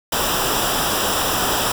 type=noise with comb filter; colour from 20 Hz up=pink; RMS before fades=-20 dBFS; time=0.12-1.72 s; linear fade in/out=5 ms; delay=0.46 ms; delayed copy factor=-0.7; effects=none